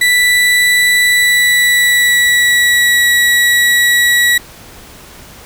35% pulse tone with pitch glide, 1972 to 1932.5 Hz, B6 to B6, -3 to -38 cents, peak -6 dBFS, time 0.01-4.38 s, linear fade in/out 5 ms, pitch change -35 cents, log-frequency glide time 1.04-3.07 s, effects pink hiss -36 dBFS RMS until 5.45 s

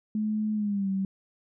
sine tone with pitch glide, 214.2 to 193.05 Hz, A3 to G3, -46 to -26 cents, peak -25 dBFS, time 0.15-1.05 s, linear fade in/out 2 ms, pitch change -180 cents, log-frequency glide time 0.54-0.89 s, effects none

